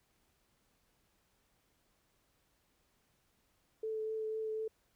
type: tone with vibrato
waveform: sine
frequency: 437.8 Hz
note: A4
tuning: 9 cents flat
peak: -35 dBFS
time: 3.83-4.68 s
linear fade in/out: 5 ms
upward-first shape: triangle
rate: 4 Hz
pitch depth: 13 cents each way
effects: pink hiss -75 dBFS RMS until 4.95 s